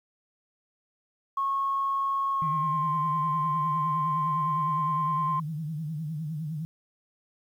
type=tone with pitch glide; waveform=sine; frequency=1094 to 1047 Hz; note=C#6 to C6; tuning=-23 to +1 cents; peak=-24 dBFS; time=1.37-5.4 s; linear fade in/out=5 ms; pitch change=-76 cents; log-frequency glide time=2.31-2.92 s
type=tone with vibrato; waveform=sine; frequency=155.56 Hz; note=D#3; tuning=in tune; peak=-30 dBFS; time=2.42-6.65 s; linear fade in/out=0 ms; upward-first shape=triangle; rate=9.8 Hz; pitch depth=130 cents each way
effects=tanh soft clip ceiling -17 dBFS + 10-bit